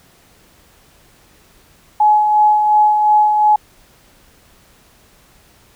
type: tone with tremolo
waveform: sine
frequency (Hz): 846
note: G#5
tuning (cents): +32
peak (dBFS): -7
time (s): 2-3.56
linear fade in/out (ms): 5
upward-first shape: sine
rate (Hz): 2.8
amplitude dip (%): 40
effects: pink hiss -50 dBFS RMS until 5.75 s